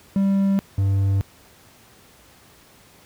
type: tone pair in turn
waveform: triangle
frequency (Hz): 196 / 98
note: G3 / G2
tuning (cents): 0 / 0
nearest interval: octave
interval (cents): 1200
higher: first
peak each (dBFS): -14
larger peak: neither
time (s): 0.16-0.59 / 0.78-1.21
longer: neither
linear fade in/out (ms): 0
effects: pink hiss -51 dBFS RMS until 3.05 s + high-pass 60 Hz 12 dB/octave